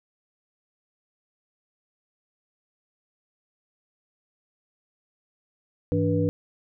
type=tone cluster; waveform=sine; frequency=101.4 / 163.4 / 291.3 / 485.9 Hz; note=G#2 / E3 / D4 / B4; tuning=-41 / -15 / -14 / -28 cents; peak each=-26 dBFS; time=5.92-6.29 s; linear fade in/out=0 ms; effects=none